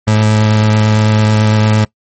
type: tone with vibrato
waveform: 30% pulse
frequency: 107.6 Hz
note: A2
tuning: 38 cents flat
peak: -5 dBFS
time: 0.07-1.85 s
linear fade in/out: 10 ms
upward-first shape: sine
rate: 9 Hz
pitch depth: 10 cents each way
effects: noise-tail reverb RT60 0.1 s tail -21 dB re dry + MP3 32 kbps